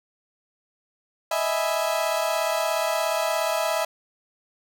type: chord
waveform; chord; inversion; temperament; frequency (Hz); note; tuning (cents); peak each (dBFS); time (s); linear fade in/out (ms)
35% pulse; E major seventh; third; equal; 622.3 / 659.3 / 830.6 / 987.8; D#5 / E5 / G#5 / B5; 0 / 0 / 0 / 0; -26 / -24 / -30 / -29; 1.31-3.85; 5
effects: none